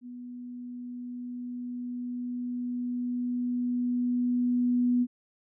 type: tone with level ramp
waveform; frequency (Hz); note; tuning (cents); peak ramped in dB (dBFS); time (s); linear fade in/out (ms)
sine; 245.5; B3; -10; -39 to -21; 0.01-5.07; 50
effects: none